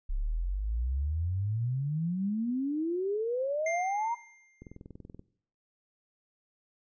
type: exponential sweep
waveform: sine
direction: up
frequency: 32.7 to 960 Hz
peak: -28 dBFS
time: 0.09-4.15 s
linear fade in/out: 10 ms
type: tone with exponential decay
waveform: square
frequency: 2100 Hz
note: C7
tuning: 6 cents sharp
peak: -32 dBFS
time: 3.66-4.77 s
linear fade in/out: 5 ms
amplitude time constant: 240 ms
type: click train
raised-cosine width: 3 ms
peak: -33 dBFS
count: 13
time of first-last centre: 4.62-5.194 s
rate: 20.9 Hz
effects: noise-tail reverb RT60 0.6 s tail -20 dB re dry + resampled to 16000 Hz